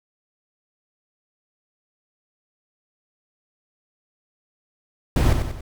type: noise with echo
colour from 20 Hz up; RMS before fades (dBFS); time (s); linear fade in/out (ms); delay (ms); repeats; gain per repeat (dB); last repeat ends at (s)
brown; -17; 5.16-5.33; 2; 93; 3; -6; 5.609
effects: none